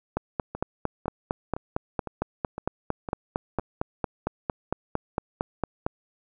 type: two click trains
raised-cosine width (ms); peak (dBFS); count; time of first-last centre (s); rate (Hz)
1; -11 / -19; 26 / 7; 0.17-5.865 / 0.55-3.596; 4.39 / 1.97
effects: none